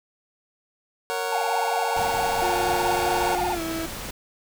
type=chord; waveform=25% pulse; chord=F# major; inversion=first; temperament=just; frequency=462.5 / 555 / 740 Hz; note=A#4 / C#5 / F#5; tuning=-14 / +2 / 0 cents; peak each=-25 / -28 / -26 dBFS; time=1.1-3.35 s; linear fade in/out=0 ms
type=tone with vibrato; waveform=triangle; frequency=800 Hz; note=G5; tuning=35 cents sharp; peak=-22 dBFS; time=1.32-3.55 s; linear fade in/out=5 ms; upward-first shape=sine; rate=17 Hz; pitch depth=230 cents each way
type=noise; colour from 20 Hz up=pink; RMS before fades=-34 dBFS; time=1.96-4.11 s; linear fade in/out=5 ms
type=tone with pitch glide; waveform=35% pulse; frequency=356.4 to 326.8 Hz; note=F4 to E4; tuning=+35 to -15 cents; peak=-26 dBFS; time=2.42-3.86 s; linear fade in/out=5 ms; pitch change=-150 cents; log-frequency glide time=3.53-3.61 s
effects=none